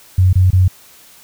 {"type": "tone bursts", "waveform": "sine", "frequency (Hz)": 92.5, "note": "F#2", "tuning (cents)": 0, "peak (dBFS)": -7, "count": 3, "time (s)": [0.18, 0.68], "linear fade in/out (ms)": 5, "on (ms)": 150, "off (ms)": 25, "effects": ["white hiss -44 dBFS RMS until 1.23 s"]}